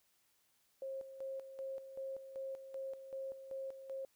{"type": "tone with tremolo", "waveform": "sine", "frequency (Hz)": 536, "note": "C5", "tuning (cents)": 42, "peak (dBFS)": -40, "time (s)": [0.82, 4.05], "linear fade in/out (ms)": 2, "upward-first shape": "square", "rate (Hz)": 2.6, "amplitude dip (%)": 65, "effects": ["white hiss -75 dBFS RMS until 4.15 s"]}